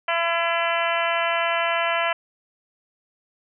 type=harmonic tone; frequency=336.8 Hz; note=E4; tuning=37 cents sharp; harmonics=2 / 3 / 4 / 5 / 6 / 7 / 8 / 9; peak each=-25 / -27 / -28 / -29 / -30 / -30 / -31 / -32 dBFS; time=0.08-2.13 s; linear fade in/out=5 ms; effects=none